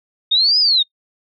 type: linear two-way sweep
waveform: sine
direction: up then down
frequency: 3620 to 5100 to 3620 Hz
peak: -11 dBFS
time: 0.31-0.83 s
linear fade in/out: 10 ms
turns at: 0.59 s
effects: noise-tail reverb RT60 0.1 s tail -25 dB re dry